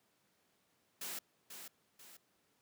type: noise with echo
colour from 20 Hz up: white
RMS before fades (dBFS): -43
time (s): 1.01-1.19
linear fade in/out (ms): 5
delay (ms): 490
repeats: 2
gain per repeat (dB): -7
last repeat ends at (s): 2.17
effects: pink hiss -75 dBFS RMS until 2.61 s + high-pass 150 Hz 12 dB/octave